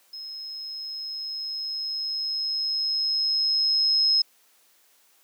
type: tone with level ramp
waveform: sine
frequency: 5150 Hz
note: E8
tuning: 41 cents flat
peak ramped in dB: -35 to -17 dBFS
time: 0.13-4.22 s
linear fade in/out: 5 ms
effects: white hiss -61 dBFS RMS until 5.23 s + high-pass 300 Hz 12 dB/octave

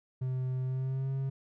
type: tone with pitch glide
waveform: triangle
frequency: 128.8 to 134.74 Hz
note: C3 to C#3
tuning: -27 to -49 cents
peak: -28 dBFS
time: 0.21-1.3 s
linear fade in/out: 10 ms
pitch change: +78 cents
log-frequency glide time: 0.63-1.11 s
effects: none

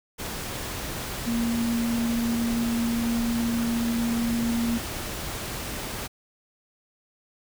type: tone in noise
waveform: sine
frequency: 233.1 Hz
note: A#3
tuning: in tune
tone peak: -23 dBFS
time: 1.26-4.79 s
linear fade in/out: 20 ms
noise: pink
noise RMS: -33 dBFS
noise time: 0.18-6.08 s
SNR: +7 dB
effects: none

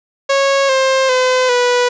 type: tone with pitch steps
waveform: sawtooth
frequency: 550 / 529.4 / 509.6 / 490.6 Hz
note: C#5 / C5 / C5 / B4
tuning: -14 / +20 / -46 / -12 cents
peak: -7 dBFS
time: 0.29-1.89 s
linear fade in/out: 10 ms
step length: 400 ms
effects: resampled to 16000 Hz + 8-bit

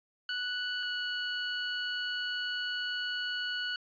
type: tone pair in turn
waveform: 20% pulse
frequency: 1480 / 1471.6 Hz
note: F#6 / F#6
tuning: 0 / -10 cents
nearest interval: unison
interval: 10 cents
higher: first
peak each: -27 dBFS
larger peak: neither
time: 0.29-0.83 / 0.83-3.76 s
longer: second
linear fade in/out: 2 ms
effects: resampled to 11025 Hz

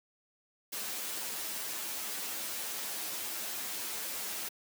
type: noise with comb filter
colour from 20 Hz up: white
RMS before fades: -38 dBFS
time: 0.72-4.49 s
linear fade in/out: 10 ms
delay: 9.3 ms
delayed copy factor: +0.9
effects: high-pass 200 Hz 12 dB/octave

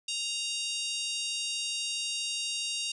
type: harmonic tone with a mistuned harmonic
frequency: 932.3 Hz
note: A#5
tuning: in tune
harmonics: 3 / 4 / 5 / 6 / 7 / 8 / 9 / 10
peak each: -35 / -37 / -39 / -41 / -42 / -43 / -44 / -45 dBFS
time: 0.08-2.92 s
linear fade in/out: 5 ms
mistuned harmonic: 10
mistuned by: +59 cents
effects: none

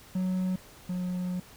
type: tone pair in turn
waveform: triangle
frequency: 185 / 180.77 Hz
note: F#3 / F#3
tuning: 0 / -40 cents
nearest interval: unison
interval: 40 cents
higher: first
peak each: -24 / -27 dBFS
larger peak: first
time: 0.15-0.56 / 0.89-1.4 s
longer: second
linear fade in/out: 5 ms
effects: pink hiss -52 dBFS RMS until 1.56 s

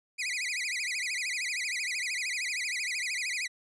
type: tone with vibrato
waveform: sawtooth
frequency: 2217 Hz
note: C#7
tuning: in tune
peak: -27 dBFS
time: 0.18-3.48 s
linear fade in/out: 20 ms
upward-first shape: sine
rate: 13 Hz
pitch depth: 230 cents each way
effects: resampled to 22050 Hz

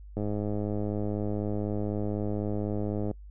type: click train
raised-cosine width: 2 ms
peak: -19 dBFS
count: 307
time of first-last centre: 0.17-3.112 s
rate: 104 Hz
effects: noise-tail reverb RT60 0.1 s tail -25 dB re dry + added 50 Hz sine -43 dBFS peak until 3.3 s

